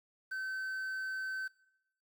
triangle tone with quantisation, 1535 Hz, G6, 37 cents flat, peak -34 dBFS, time 0.31-1.48 s, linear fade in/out 10 ms, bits 10, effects noise-tail reverb RT60 0.8 s tail -21 dB re dry

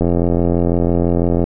click train, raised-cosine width 2 ms, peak -3 dBFS, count 124, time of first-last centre 0.01-1.44 s, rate 86 Hz, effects none

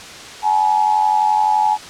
sine tone with amplitude modulation, 853 Hz, G#5, 46 cents sharp, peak -9 dBFS, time 0.42-1.78 s, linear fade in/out 50 ms, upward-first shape sine, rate 91.7 Hz, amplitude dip 70%, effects white hiss -34 dBFS RMS until 1.89 s + low-pass 6000 Hz 12 dB/octave

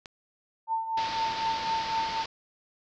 click, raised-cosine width 0.2 ms, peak -24 dBFS, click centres 0.058 s
sine tone with tremolo, 897 Hz, A5, 33 cents sharp, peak -24 dBFS, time 0.67-2.25 s, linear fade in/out 50 ms, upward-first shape triangle, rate 4 Hz, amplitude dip 70%
white low-pass noise, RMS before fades -37 dBFS, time 0.97-2.26 s, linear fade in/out 5 ms, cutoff 5100 Hz, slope 48 dB/octave
effects none

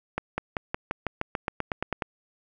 accelerating click train, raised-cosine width 0.5 ms, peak -12 dBFS, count 14, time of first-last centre 0.18-2.022 s, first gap 200 ms, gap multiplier 0.94, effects none

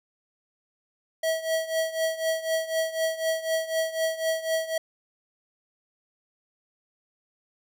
square tone with tremolo, 646 Hz, E5, 35 cents flat, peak -22 dBFS, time 1.23-4.78 s, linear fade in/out 5 ms, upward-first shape triangle, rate 4 Hz, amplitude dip 85%, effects none

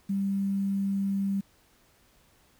sine tone with quantisation, 196.9 Hz, G3, 8 cents sharp, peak -25 dBFS, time 0.09-1.41 s, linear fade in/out 10 ms, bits 9, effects pink hiss -63 dBFS RMS until 2.59 s

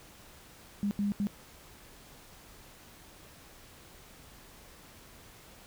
sine tone bursts at uneven times, 203.3 Hz, G#3, 37 cents flat, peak -27 dBFS, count 3, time 0.83-0.91 / 0.99-1.12 / 1.2-1.27 s, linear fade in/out 0 ms, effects pink hiss -54 dBFS RMS until 5.66 s

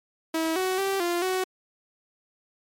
sawtooth tone with pitch steps, 323.3 / 373.4 / 389.7 / 347.4 / 372.8 Hz, E4 / F#4 / G4 / F4 / F#4, -34 / +16 / -10 / -9 / +13 cents, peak -20 dBFS, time 0.34-1.44 s, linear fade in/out 5 ms, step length 220 ms, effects MP3 64 kbps

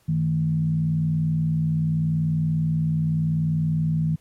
sine tone with frequency modulation, 158.1 Hz, D#3, 28 cents sharp, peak -19 dBFS, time 0.08-4.16 s, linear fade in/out 10 ms, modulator 60.8 Hz, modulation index 0.52, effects pink hiss -62 dBFS RMS until 4.2 s + MP3 64 kbps

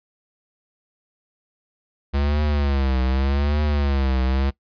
square tone with vibrato, 69.4 Hz, C#2, 3 cents sharp, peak -19 dBFS, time 2.13-4.51 s, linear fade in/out 20 ms, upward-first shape triangle, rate 0.84 Hz, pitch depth 150 cents each way, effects noise-tail reverb RT60 0.1 s tail -20 dB re dry + resampled to 11025 Hz

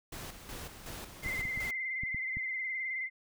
pink noise with tremolo, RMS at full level -43 dBFS, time 0.12-1.71 s, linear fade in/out 5 ms, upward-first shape square, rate 2.7 Hz, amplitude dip 55%
sine tone with vibrato, 2070 Hz, C7, 19 cents flat, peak -33 dBFS, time 1.22-3.1 s, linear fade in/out 50 ms, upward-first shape sine, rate 19 Hz, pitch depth 46 cents each way
clicks, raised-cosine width 5 ms, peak -29 dBFS, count 7, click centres 1.262 / 1.393 / 1.453 / 1.575 / 2.035 / 2.146 / 2.37 s
effects none

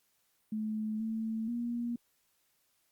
sine tone with pitch steps, 216.2 / 222.3 / 237.6 Hz, A3 / A3 / A#3, -30 / +18 / +33 cents, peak -32 dBFS, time 0.52-1.96 s, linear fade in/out 5 ms, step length 480 ms, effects white hiss -74 dBFS RMS until 2.91 s + Opus 48 kbps

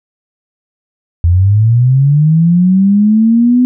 sine linear sweep, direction up, 82.41 to 252.2 Hz, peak -5 dBFS, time 1.24-3.65 s, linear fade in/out 0 ms, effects none

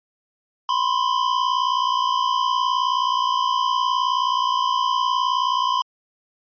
square tone pair together, 996 / 1055.2 Hz, B5 / C6, +14 / +14 cents, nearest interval minor second, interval 100 cents, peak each -22 dBFS, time 0.69-5.82 s, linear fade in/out 2 ms, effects resampled to 11025 Hz

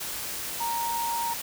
sine tone in noise, 932.3 Hz, A#5, in tune, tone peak -27 dBFS, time 0.6-1.34 s, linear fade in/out 10 ms, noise white, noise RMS -34 dBFS, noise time 0-1.42 s, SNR +4 dB, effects none

